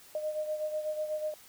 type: beating tone pair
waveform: sine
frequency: 612 / 620.1 Hz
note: D#5 / D#5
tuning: -29 / -6 cents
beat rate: 8.1 Hz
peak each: -32 / -39 dBFS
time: 0.15-1.34 s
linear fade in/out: 2 ms
effects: white hiss -55 dBFS RMS until 1.48 s